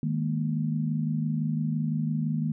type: chord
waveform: sine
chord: D# suspended fourth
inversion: none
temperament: just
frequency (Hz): 155.56 / 207.4 / 233.3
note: D#3 / G#3 / A#3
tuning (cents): 0 / -2 / +2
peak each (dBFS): -27 / -33 / -30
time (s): 0.03-2.52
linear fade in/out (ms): 2
effects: none